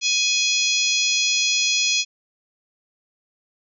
harmonic tone, 836 Hz, G#5, 11 cents sharp, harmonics 3 / 4 / 5 / 6 / 7 / 8, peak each -23 / -24 / -25 / -26 / -26 / -27 dBFS, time 0.01-2.05 s, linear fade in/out 50 ms, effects none

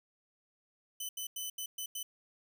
10% pulse tone bursts at uneven times, 3015 Hz, F#7, 32 cents sharp, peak -29 dBFS, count 6, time 1-1.09 / 1.17-1.27 / 1.36-1.5 / 1.58-1.66 / 1.78-1.86 / 1.95-2.03 s, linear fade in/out 5 ms, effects none

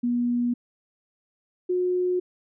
sine tone pair in turn, 241.6 / 362 Hz, B3 / F#4, -38 / -38 cents, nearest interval perfect fifth, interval 700 cents, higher second, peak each -21 dBFS, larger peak neither, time 0.03-0.54 / 1.69-2.2 s, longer neither, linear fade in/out 10 ms, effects none

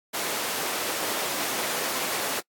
pink high-pass noise, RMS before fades -29 dBFS, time 0.13-2.41 s, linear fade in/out 20 ms, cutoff 370 Hz, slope 12 dB/octave, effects noise-tail reverb RT60 0.1 s tail -26 dB re dry + AAC 64 kbps

